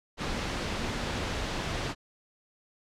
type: tone in noise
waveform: sine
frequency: 238 Hz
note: A#3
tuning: 36 cents sharp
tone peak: -41 dBFS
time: 0.71-1.21 s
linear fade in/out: 50 ms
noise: pink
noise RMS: -32 dBFS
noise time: 0.17-1.95 s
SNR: -12 dB
effects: low-pass 5000 Hz 12 dB/octave